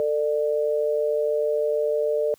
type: tone pair together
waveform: sine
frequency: 446.7 / 596 Hz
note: A4 / D5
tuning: +26 / +25 cents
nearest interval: perfect fourth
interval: 499 cents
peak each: -23 dBFS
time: 0-2.34 s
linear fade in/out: 0 ms
effects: white hiss -59 dBFS RMS until 2.38 s + high-pass 80 Hz 12 dB/octave